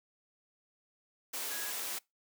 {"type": "tone in noise", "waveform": "sine", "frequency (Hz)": 1661.2, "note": "G#6", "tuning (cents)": 0, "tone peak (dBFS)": -44, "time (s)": [1.5, 1.71], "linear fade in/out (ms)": 10, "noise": "white", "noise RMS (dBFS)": -38, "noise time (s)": [1.33, 1.99], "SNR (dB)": -9, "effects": ["noise-tail reverb RT60 0.2 s tail -24 dB re dry", "high-pass 300 Hz 12 dB/octave"]}